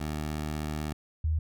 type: tone pair in turn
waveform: 15% pulse / sine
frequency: 76.1 / 78.65 Hz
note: D#2 / D#2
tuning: -38 / +19 cents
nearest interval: minor second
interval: 57 cents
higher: second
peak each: -25 / -24 dBFS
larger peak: second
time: 0-0.93 / 1.24-1.39 s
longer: first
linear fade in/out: 5 ms
effects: none